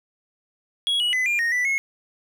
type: tone with pitch steps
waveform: triangle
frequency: 3327 / 2921 / 2016 / 2400 / 1860 / 1977 / 2174 Hz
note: G#7 / F#7 / B6 / D7 / A#6 / B6 / C#7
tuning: +2 / -23 / +35 / +37 / -4 / +1 / -34 cents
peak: -18 dBFS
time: 0.87-1.78 s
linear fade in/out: 0 ms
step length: 130 ms
effects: none